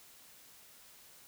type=silence; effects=white hiss -58 dBFS RMS until 1.27 s